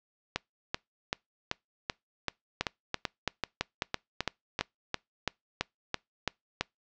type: two click trains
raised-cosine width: 0.2 ms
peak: -11 / -10 dBFS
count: 12 / 13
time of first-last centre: 0.36-4.591 / 2.61-6.61 s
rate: 2.6 / 3 Hz
effects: noise-tail reverb RT60 0.2 s tail -26 dB re dry + low-pass 5000 Hz 12 dB/octave